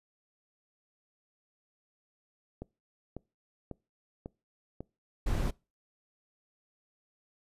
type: click train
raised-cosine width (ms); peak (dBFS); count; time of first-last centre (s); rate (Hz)
2; -26; 6; 2.62-5.352; 1.83
type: noise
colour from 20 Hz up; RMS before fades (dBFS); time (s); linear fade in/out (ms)
brown; -29; 5.26-5.51; 10
effects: noise-tail reverb RT60 0.3 s tail -25 dB re dry + resampled to 32000 Hz